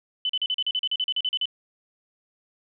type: tone bursts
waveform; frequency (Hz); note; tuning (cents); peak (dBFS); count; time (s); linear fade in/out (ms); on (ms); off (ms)
sine; 3014; F#7; +31; -22; 15; 0.25-1.456; 2; 44; 39
effects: none